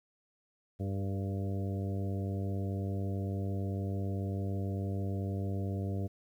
harmonic tone with a mistuned harmonic, 98 Hz, G2, in tune, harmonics 1 / 2 / 3 / 4 / 5 / 6 / 7, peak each -33 / -39 / -43 / -45 / -47 / -49 / -50 dBFS, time 0.79-6.08 s, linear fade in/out 20 ms, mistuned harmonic 5, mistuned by -24 cents, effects 11-bit

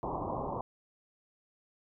white low-pass noise, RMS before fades -36 dBFS, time 0.03-0.61 s, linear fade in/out 0 ms, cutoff 1100 Hz, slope 96 dB/octave, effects none

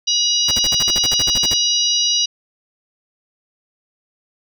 harmonic tone, 965 Hz, B5, 40 cents flat, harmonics 3 / 4 / 5 / 6, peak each -20 / -20 / -20 / -20 dBFS, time 0.07-2.26 s, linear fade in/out 10 ms
pink noise bursts, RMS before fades -25 dBFS, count 14, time 0.48-1.54 s, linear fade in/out 5 ms, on 33 ms, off 46 ms
effects none

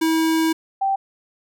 square / sine tone pair in turn, 322.5 / 780.2 Hz, E4 / G5, -38 / -8 cents, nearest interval octave + minor third, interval 1530 cents, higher second, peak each -17 dBFS, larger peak neither, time 0.01-0.53 / 0.81-0.96 s, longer first, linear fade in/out 10 ms, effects none

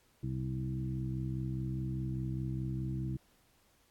harmonic tone with a mistuned harmonic, 64.9 Hz, C2, 13 cents flat, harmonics 1 / 2 / 3 / 4 / 5, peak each -43 / -35 / -42 / -50 / -43 dBFS, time 0.23-3.17 s, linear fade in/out 5 ms, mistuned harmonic 1, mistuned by +24 cents, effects pink hiss -69 dBFS RMS until 3.9 s + AAC 64 kbps

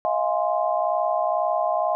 sine chord, F minor seventh, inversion third, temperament equal with one note detuned, 636.4 / 698.5 / 830.6 / 1046.5 Hz, Eb5 / F5 / Ab5 / C6, +39 / 0 / 0 / 0 cents, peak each -24 / -24 / -28 / -28 dBFS, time 0.05-1.95 s, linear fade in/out 0 ms, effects none

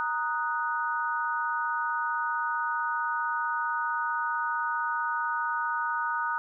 sine chord, D# minor, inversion second, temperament equal, 932.3 / 1244.5 / 1480 Hz, A#5 / D#6 / F#6, 0 / 0 / 0 cents, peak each -31 dBFS, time 0-6.38 s, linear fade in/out 0 ms, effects none

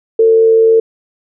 sine tone with frequency modulation, 449.3 Hz, A4, 36 cents sharp, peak -5 dBFS, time 0.19-0.8 s, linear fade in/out 5 ms, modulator 85.2 Hz, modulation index 0.23, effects none

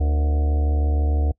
harmonic tone with a mistuned harmonic, 73.42 Hz, D2, in tune, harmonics 1 / 3 / 4 / 5 / 6 / 7 / 8 / 9 / 10, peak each -17 / -39 / -33 / -43 / -35 / -44 / -41 / -42 / -37 dBFS, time 0-1.32 s, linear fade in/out 10 ms, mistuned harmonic 6, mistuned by +82 cents, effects noise-tail reverb RT60 0.1 s tail -24 dB re dry

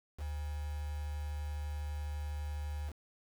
sine tone with quantisation, 74 Hz, D2, 14 cents sharp, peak -36 dBFS, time 0.17-2.93 s, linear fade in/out 50 ms, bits 8, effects none

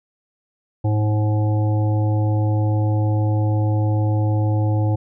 harmonic tone, 106.4 Hz, G#2, 42 cents sharp, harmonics 1 / 3 / 5 / 7 / 8, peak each -16 / -26 / -30 / -33 / -34 dBFS, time 0.84-4.96 s, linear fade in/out 10 ms, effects none

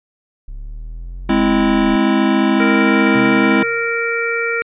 triangle linear two-way sweep, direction up then down, 33.95 to 45.85 to 33.95 Hz, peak -24 dBFS, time 0.48-1.96 s, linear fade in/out 0 ms, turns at 1.29 s
square chord, Ab augmented, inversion none, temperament equal, 207.7 / 261.6 / 329.6 Hz, Ab3 / C4 / E4, 0 / 0 / 0 cents, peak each -17 dBFS, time 1.29-3.63 s, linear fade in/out 5 ms
harmonic tone, 464.6 Hz, A#4, 6 cents flat, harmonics 1 / 3 / 4 / 5, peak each -21 / -21 / -25 / -21 dBFS, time 2.6-4.62 s, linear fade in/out 0 ms
triangle tone with exponential decay, 130.8 Hz, C3, in tune, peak -21 dBFS, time 3.15-4.12 s, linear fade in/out 5 ms, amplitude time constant 210 ms
effects resampled to 8000 Hz

